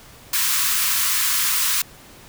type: high-pass noise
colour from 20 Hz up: white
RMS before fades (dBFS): -20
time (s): 0.33-1.82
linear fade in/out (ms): 5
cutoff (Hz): 970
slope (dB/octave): 96
effects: pink hiss -45 dBFS RMS until 2.28 s